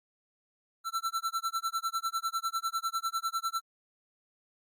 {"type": "tone with tremolo", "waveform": "square", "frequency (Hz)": 1341, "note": "E6", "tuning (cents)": 29, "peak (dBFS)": -28, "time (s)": [0.84, 3.62], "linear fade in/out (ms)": 50, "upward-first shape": "sine", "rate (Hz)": 10, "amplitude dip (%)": 100, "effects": ["Opus 48 kbps"]}